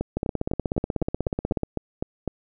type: two click trains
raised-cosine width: 2 ms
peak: -12 / -11 dBFS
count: 10 / 25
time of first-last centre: 0.01-2.277 / 0.17-1.633 s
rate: 3.97 / 16.4 Hz
effects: none